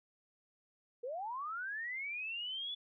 sine linear sweep, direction up, 455.4 to 3462 Hz, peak -38 dBFS, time 1.03-2.75 s, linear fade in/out 10 ms, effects none

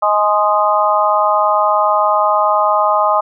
harmonic tone with a mistuned harmonic, 209 Hz, G#3, 11 cents sharp, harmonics 3 / 4 / 5 / 6, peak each -16 / -16 / -16 / -16 dBFS, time 0.02-3.21 s, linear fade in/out 10 ms, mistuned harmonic 6, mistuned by -19 cents, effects none

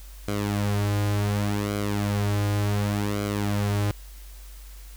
sawtooth tone with flanger, 102.5 Hz, G#2, 22 cents flat, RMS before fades -25 dBFS, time 0.28-3.91 s, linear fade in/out 0 ms, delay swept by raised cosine 1.1 to 4.5 ms, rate 0.68 Hz, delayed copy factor -0.65, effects added 48 Hz sine -40 dBFS peak until 4.96 s + white hiss -51 dBFS RMS until 4.96 s

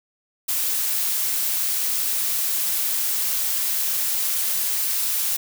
blue noise, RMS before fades -23 dBFS, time 0.48-5.37 s, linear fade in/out 10 ms, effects none

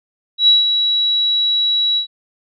sine tone with ADSR envelope, 3900 Hz, B7, 23 cents flat, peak -6 dBFS, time 0.38-2.07 s, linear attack 98 ms, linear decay 160 ms, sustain -7 dB, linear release 100 ms, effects none

